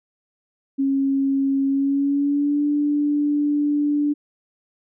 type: tone with pitch glide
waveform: sine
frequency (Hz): 273 to 292.6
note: C#4 to D4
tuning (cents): -26 to -6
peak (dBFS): -17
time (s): 0.78-4.14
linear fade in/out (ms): 20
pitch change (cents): +120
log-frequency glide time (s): 1.67-2.65
effects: none

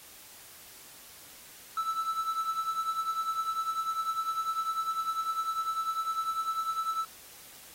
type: tone with tremolo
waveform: triangle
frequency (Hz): 1318.5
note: E6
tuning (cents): 0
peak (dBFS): -24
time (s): 1.77-7.05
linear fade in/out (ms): 2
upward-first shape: triangle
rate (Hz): 10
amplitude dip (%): 75
effects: white hiss -51 dBFS RMS until 7.74 s + AAC 48 kbps

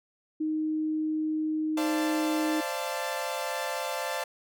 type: tone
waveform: sine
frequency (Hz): 311.1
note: D#4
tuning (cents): 0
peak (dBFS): -26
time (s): 0.4-2.61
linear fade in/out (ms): 10
type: chord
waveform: sawtooth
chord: D minor seventh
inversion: third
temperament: equal with one note detuned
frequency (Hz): 523.3 / 587.3 / 682.9 / 880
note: C5 / D5 / F5 / A5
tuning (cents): 0 / 0 / -39 / 0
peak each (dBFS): -32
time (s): 1.77-4.24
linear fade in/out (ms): 5
effects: none

